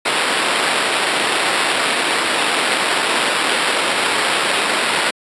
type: noise with sample-and-hold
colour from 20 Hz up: white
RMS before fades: -17 dBFS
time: 0.05-5.11 s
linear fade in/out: 10 ms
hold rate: 6300 Hz
effects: high-pass 300 Hz 12 dB/octave + resampled to 24000 Hz